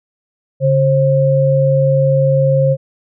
sine tone pair together, 141.17 / 533 Hz, C#3 / C5, +32 / +32 cents, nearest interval octave + major seventh, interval 2300 cents, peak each -12 dBFS, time 0.6-2.77 s, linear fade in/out 50 ms, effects none

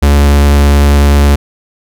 45% pulse tone with vibrato, 71.5 Hz, D2, 46 cents flat, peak -4 dBFS, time 0.02-1.36 s, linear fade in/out 10 ms, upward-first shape sine, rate 10 Hz, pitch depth 9 cents each way, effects none

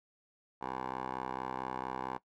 10% pulse tone with band-pass filter, 64.4 Hz, C2, 27 cents flat, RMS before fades -39 dBFS, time 0.61-2.18 s, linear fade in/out 10 ms, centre 850 Hz, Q 2.4, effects noise-tail reverb RT60 0.1 s tail -18 dB re dry

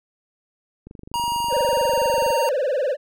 click train, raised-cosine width 3 ms, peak -26 dBFS, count 36, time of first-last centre 0.87-2.304 s, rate 24.4 Hz
square tone with pitch glide, 948 to 926.3 Hz, A#5 to A#5, +29 to -11 cents, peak -22 dBFS, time 1.14-2.49 s, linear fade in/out 0 ms, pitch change -40 cents, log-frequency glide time 1.27-2.19 s
triangle tone with vibrato, 546 Hz, C#5, 26 cents flat, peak -17 dBFS, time 1.49-2.97 s, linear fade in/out 50 ms, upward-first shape triangle, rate 20 Hz, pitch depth 220 cents each way
effects none

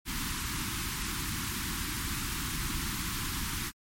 pink band-stop noise, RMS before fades -34 dBFS, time 0.05-3.72 s, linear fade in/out 50 ms, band 340 to 960 Hz, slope 48 dB/octave, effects MP3 64 kbps

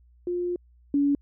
sine tone pair in turn, 353.7 / 284.1 Hz, F4 / C#4, +22 / +43 cents, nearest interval major third, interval 379 cents, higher first, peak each -25 / -19 dBFS, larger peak second, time 0.27-0.56 / 0.94-1.15 s, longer first, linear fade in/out 2 ms, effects added 60 Hz sine -54 dBFS peak until 1.21 s

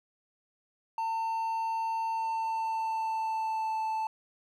triangle tone with pitch glide, 900 to 880 Hz, A5 to A5, +39 to 0 cents, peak -27 dBFS, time 0.98-4.07 s, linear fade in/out 2 ms, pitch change -39 cents, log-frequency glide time 2.14-3.8 s, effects none

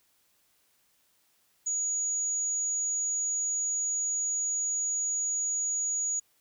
sine tone, 6800 Hz, G#8, 40 cents sharp, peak -27 dBFS, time 1.66-6.2 s, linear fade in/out 10 ms, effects white hiss -69 dBFS RMS until 6.4 s

